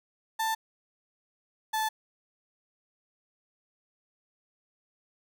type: tone pair in turn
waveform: 35% pulse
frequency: 888 / 872.7 Hz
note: A5 / A5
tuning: +16 / -14 cents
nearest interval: unison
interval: 30 cents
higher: first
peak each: -25 dBFS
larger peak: neither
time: 0.39-0.55 / 1.73-1.89 s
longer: neither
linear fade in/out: 10 ms
effects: none